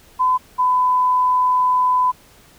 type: tone pair in turn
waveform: sine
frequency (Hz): 1014 / 1004.1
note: B5 / B5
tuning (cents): +45 / +28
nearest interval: unison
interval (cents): 17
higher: first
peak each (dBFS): -13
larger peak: neither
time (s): 0.19-0.38 / 0.58-2.12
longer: second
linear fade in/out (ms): 20
effects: pink hiss -49 dBFS RMS until 2.58 s